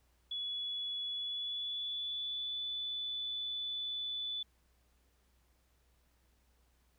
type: tone with pitch glide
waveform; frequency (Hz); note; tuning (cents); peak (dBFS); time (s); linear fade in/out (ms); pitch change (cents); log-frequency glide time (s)
sine; 3398 to 3481; G#7 to A7; +39 to -19; -36; 0.31-4.43; 5; +42; 1.05-2.63
effects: added 61 Hz sine -70 dBFS peak until 6.98 s + pink hiss -75 dBFS RMS until 6.98 s